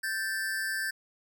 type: tone pair together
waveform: square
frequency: 1566.2 / 1758 Hz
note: G6 / A6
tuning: -2 / -2 cents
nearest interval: major second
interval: 200 cents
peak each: -33 / -34 dBFS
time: 0.03-0.91 s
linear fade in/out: 10 ms
effects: none